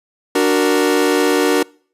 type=chord; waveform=40% pulse; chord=D augmented; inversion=none; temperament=equal; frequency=293.7 / 370 / 466.2 Hz; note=D4 / F#4 / A#4; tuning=0 / 0 / 0 cents; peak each=-16 dBFS; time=0.35-1.63 s; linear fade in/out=5 ms; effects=noise-tail reverb RT60 0.5 s tail -26 dB re dry + resampled to 32000 Hz